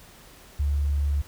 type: tone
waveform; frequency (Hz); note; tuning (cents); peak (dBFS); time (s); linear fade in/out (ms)
sine; 71.7; D2; -41; -21; 0.59-1.22; 10
effects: pink hiss -50 dBFS RMS until 1.27 s